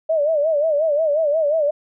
sine tone with vibrato, 611 Hz, D#5, 32 cents flat, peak -15 dBFS, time 0.09-1.71 s, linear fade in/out 10 ms, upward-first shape sine, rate 5.6 Hz, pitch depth 120 cents each way, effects none

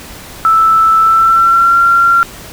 sine tone with pitch glide, 1318.5 to 1376.1 Hz, E6 to F6, 0 to -26 cents, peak -5 dBFS, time 0.45-2.23 s, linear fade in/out 0 ms, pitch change +74 cents, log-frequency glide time 1-1.78 s, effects pink hiss -31 dBFS RMS until 2.52 s

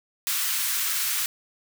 white high-pass noise, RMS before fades -26 dBFS, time 0.27-1.26 s, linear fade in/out 0 ms, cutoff 1200 Hz, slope 24 dB/octave, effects none

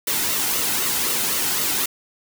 white noise with flanger, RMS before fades -22 dBFS, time 0.07-1.86 s, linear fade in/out 5 ms, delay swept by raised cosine 1.2 to 1.79 ms, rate 3.9 Hz, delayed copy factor -0.5, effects none

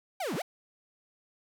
45% pulse linear two-way sweep, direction down then up, 810 to 137.4 to 810 Hz, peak -31 dBFS, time 0.2-0.42 s, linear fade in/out 5 ms, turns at 0.35 s, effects none

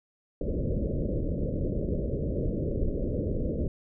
pink low-pass noise, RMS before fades -29 dBFS, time 0.41-3.68 s, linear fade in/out 2 ms, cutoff 590 Hz, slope 96 dB/octave, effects none

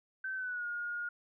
sine tone with pitch glide, 1541 to 1429.5 Hz, G6 to F6, -30 to +40 cents, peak -35 dBFS, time 0.24-1.09 s, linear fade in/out 5 ms, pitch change -130 cents, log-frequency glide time 0.35-0.66 s, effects none

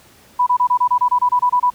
sine tone bursts, 987.8 Hz, B5, in tune, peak -11 dBFS, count 13, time 0.39-1.703 s, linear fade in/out 10 ms, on 77 ms, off 26 ms, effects pink hiss -48 dBFS RMS until 1.74 s + high-pass 60 Hz 12 dB/octave

